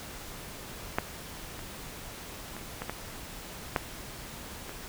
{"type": "clicks", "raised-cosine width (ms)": 0.5, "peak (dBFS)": [-10, -28, -25, -19, -17, -10, -24], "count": 7, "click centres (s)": [0.985, 1.592, 2.566, 2.82, 2.896, 3.762, 4.694], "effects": ["pink hiss -43 dBFS RMS until 4.88 s"]}